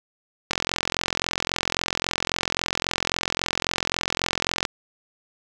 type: click train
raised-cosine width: 0.2 ms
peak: -4 dBFS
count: 182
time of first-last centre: 0.51-4.652 s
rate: 43.7 Hz
effects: none